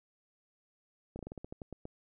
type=slowing click train; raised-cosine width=2 ms; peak=-29 dBFS; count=11; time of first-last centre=1.16-1.854 s; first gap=31 ms; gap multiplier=1.17; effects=none